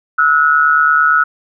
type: tone pair together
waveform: sine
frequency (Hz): 1306 / 1454.9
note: E6 / F#6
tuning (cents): -17 / -30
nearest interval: major second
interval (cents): 187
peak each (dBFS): -11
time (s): 0.18-1.24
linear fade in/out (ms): 10
effects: none